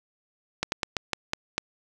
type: slowing click train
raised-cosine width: 0.2 ms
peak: -8 dBFS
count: 7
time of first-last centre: 0.63-1.58 s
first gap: 91 ms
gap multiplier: 1.22
effects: none